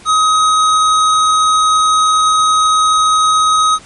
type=tone; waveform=square; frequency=1263 Hz; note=D#6; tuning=26 cents sharp; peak=-9 dBFS; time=0.05-3.79 s; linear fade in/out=50 ms; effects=pink hiss -39 dBFS RMS until 3.85 s + MP3 48 kbps

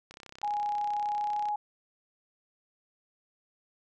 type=click train; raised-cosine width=0.2 ms; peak=-29 dBFS; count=46; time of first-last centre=0.11-1.486 s; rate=32.7 Hz
type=tone with pitch glide; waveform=sine; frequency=830 to 834.8 Hz; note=G#5 to G#5; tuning=-1 to +9 cents; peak=-28 dBFS; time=0.43-1.56 s; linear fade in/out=5 ms; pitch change=+10 cents; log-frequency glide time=0.92-1.36 s
effects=none

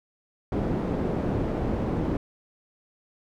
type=low-pass noise; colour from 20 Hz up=white; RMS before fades=-27 dBFS; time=0.52-2.17 s; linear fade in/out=2 ms; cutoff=360 Hz; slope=12 dB/octave; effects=none

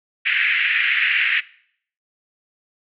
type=band-pass noise; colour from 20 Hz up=pink; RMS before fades=-19 dBFS; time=0.25-1.41 s; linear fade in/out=20 ms; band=1700 to 2800 Hz; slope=48 dB/octave; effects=noise-tail reverb RT60 0.6 s tail -20 dB re dry

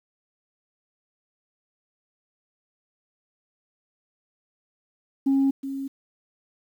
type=tone with echo; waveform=sine; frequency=272.3 Hz; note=C#4; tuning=31 cents flat; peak=-16 dBFS; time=5.26-5.51 s; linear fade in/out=10 ms; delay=370 ms; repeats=1; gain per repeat=-12 dB; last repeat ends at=5.88 s; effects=tanh soft clip ceiling -15 dBFS + 9-bit

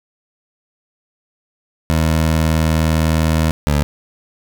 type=tone pair in turn; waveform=20% pulse; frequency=79.7 / 73.2 Hz; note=D#2 / D2; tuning=+42 / -5 cents; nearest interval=minor second; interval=147 cents; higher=first; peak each=-8 dBFS; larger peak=neither; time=1.9-3.51 / 3.67-3.83 s; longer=first; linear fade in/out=0 ms; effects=none

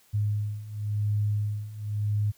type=beating tone pair; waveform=sine; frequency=103.83 / 104.77 Hz; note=G#2 / G#2; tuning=0 / +16 cents; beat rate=0.94 Hz; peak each=-30 / -27 dBFS; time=0.13-2.32 s; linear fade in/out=20 ms; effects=white hiss -61 dBFS RMS until 2.37 s

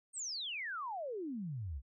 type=exponential sweep; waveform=sine; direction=down; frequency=8840 to 59.8 Hz; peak=-38 dBFS; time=0.13-1.82 s; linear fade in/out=50 ms; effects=none

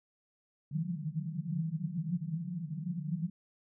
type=band-pass noise; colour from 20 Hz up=white; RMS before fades=-36 dBFS; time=0.71-3.3 s; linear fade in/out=5 ms; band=150 to 180 Hz; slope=96 dB/octave; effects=none

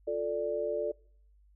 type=chord; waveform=sine; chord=D minor; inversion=first; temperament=just; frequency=352.4 / 440.5 / 587.3 Hz; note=F4 / A4 / D5; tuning=+16 / +2 / 0 cents; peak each=-38 / -33 / -32 dBFS; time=0.07-0.92 s; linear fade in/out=10 ms; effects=noise-tail reverb RT60 0.6 s tail -25 dB re dry + added 50 Hz sine -59 dBFS peak until 1.55 s

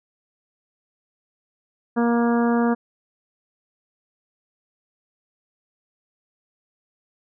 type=harmonic tone; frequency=235.7 Hz; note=A#3; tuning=19 cents sharp; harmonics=1 / 2 / 3 / 4 / 5 / 6 / 7; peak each=-18 / -24 / -28 / -30 / -32 / -34 / -35 dBFS; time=1.96-2.75 s; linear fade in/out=20 ms; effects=none

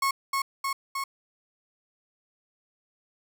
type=tone with echo; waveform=35% pulse; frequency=1094 Hz; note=C#6; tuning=23 cents flat; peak=-21 dBFS; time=0.02-0.11 s; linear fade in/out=5 ms; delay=310 ms; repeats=3; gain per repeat=-2 dB; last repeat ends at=1.04 s; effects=none

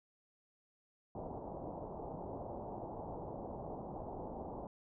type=low-pass noise; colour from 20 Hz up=white; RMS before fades=-45 dBFS; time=1.15-4.67 s; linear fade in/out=2 ms; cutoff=880 Hz; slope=48 dB/octave; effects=none

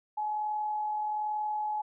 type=tone with amplitude modulation; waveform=sine; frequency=848 Hz; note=G#5; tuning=36 cents sharp; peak=-28 dBFS; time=0.17-1.82 s; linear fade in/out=10 ms; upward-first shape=sine; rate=41.2 Hz; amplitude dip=25%; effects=none

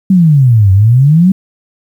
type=exponential two-way sweep; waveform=sine; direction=down then up; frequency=196 to 93.1 to 196 Hz; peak=-3 dBFS; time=0.1-1.32 s; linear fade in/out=5 ms; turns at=0.72 s; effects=7-bit

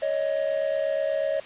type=tone pair together; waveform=triangle; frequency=558 / 626.3 Hz; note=C#5 / D#5; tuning=+11 / +11 cents; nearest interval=major second; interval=200 cents; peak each=-24 dBFS; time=0.02-1.4 s; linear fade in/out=5 ms; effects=white hiss -43 dBFS RMS until 1.45 s + resampled to 8000 Hz

